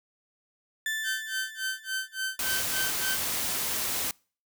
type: tone with exponential decay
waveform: 35% pulse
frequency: 1760 Hz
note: A6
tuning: in tune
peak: -25 dBFS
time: 0.86-2.7 s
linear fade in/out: 2 ms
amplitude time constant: 400 ms
type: tone with tremolo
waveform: sawtooth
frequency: 1541 Hz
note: G6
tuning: 30 cents flat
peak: -24 dBFS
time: 1.03-3.19 s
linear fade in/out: 50 ms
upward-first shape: sine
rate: 3.5 Hz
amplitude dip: 100%
type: noise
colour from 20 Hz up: white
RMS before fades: -30 dBFS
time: 2.39-4.11 s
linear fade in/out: 2 ms
effects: noise-tail reverb RT60 0.4 s tail -26 dB re dry